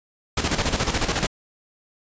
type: noise with tremolo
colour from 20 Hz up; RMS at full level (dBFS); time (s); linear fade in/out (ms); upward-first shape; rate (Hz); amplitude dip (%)
pink; -21; 0.37-1.27; 5; square; 14; 60
effects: resampled to 16000 Hz